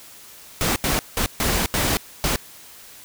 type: noise bursts at uneven times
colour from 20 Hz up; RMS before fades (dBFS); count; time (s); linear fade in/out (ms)
pink; -21; 6; 0.61-0.76 / 0.84-0.99 / 1.17-1.26 / 1.4-1.66 / 1.74-1.97 / 2.24-2.36; 0
effects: white hiss -44 dBFS RMS until 3.04 s